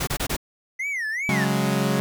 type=noise bursts; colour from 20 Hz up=pink; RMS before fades=-25 dBFS; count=4; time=0-0.367 s; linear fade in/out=10 ms; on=73 ms; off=25 ms
type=tone with vibrato; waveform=triangle; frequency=1991 Hz; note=B6; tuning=14 cents sharp; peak=-23 dBFS; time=0.79-1.45 s; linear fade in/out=10 ms; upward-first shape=sine; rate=2.6 Hz; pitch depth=250 cents each way
type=chord; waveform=sawtooth; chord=C# suspended fourth; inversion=none; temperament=equal; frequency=138.59 / 185 / 207.7 Hz; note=C#3 / F#3 / G#3; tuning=0 / 0 / 0 cents; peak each=-21 / -21 / -20 dBFS; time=1.29-2 s; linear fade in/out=0 ms
effects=none

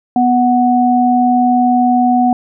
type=tone pair together; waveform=sine; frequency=246.9 / 739.9 Hz; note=B3 / F#5; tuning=0 / 0 cents; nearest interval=octave + perfect fifth; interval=1900 cents; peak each=-11 dBFS; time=0.16-2.33 s; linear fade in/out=2 ms; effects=none

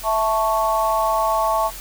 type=chord; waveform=sine; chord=A major; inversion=second; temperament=equal; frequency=659.3 / 880 / 1108.7 Hz; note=E5 / A5 / C#6; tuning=0 / 0 / 0 cents; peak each=-21 dBFS; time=0.03-1.71 s; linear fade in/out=50 ms; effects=added 40 Hz sine -37 dBFS peak until 1.8 s + white hiss -36 dBFS RMS until 1.8 s

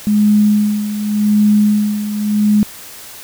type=tone with tremolo; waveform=sine; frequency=209.4 Hz; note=G#3; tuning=15 cents sharp; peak=-7 dBFS; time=0.07-2.63 s; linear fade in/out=0 ms; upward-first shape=sine; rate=0.87 Hz; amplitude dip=70%; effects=white hiss -34 dBFS RMS until 3.23 s

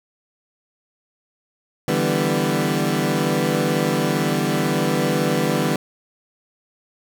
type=chord; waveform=20% pulse; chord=E minor seventh; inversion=third; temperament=equal with one note detuned; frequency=146.83 / 164.81 / 197.13 / 246.9 Hz; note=D3 / E3 / G3 / B3; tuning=0 / 0 / +10 / 0 cents; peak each=-19 dBFS; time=1.88-5.76 s; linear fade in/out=2 ms; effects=none

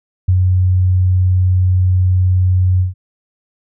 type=tone with ADSR envelope; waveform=sine; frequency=91.9 Hz; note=F#2; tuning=11 cents flat; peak=-7 dBFS; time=0.28-2.94 s; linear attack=9 ms; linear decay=63 ms; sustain=-2 dB; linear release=140 ms; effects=none

